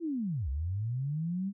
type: linear two-way sweep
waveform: sine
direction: down then up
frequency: 349.2 to 63 to 202.6 Hz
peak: -30 dBFS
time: 0-1.53 s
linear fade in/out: 50 ms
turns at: 0.49 s
effects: none